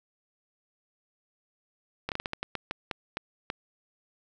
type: slowing click train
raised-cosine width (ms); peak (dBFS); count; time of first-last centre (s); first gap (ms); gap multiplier
0.3; -15; 12; 2.09-3.501; 28; 1.28
effects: none